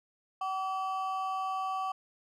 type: ring-modulated tone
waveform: triangle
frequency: 954 Hz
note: A#5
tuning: 40 cents sharp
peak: -26 dBFS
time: 0.41-1.92 s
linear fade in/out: 5 ms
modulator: 194 Hz
effects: none